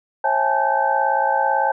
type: tone cluster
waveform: sine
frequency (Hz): 540 / 659 / 813 / 871 / 1544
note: C#5 / E5 / G#5 / A5 / G6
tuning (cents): -45 / -1 / -37 / -18 / -27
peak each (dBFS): -24 / -28 / -21 / -19 / -26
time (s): 0.24-1.72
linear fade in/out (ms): 5
effects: none